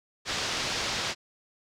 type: low-pass noise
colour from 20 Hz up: white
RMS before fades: -31 dBFS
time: 0.25-1.15 s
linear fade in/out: 50 ms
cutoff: 5600 Hz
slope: 24 dB/octave
effects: none